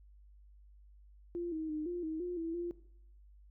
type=tone with pitch steps; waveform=sine; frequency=346 / 316.4 / 306.4 / 351.1 / 316.6 / 355.2 / 329.5 / 346.6 Hz; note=F4 / D#4 / D#4 / F4 / D#4 / F4 / E4 / F4; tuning=-16 / +29 / -27 / +9 / +30 / +29 / -1 / -13 cents; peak=-35 dBFS; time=1.35-2.71 s; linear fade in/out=0 ms; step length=170 ms; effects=noise-tail reverb RT60 0.7 s tail -18 dB re dry + added 50 Hz sine -56 dBFS peak until 3.5 s